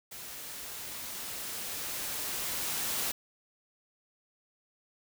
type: noise with level ramp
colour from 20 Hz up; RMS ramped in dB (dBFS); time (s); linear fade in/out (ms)
white; -44 to -32; 0.11-3.12; 10
effects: none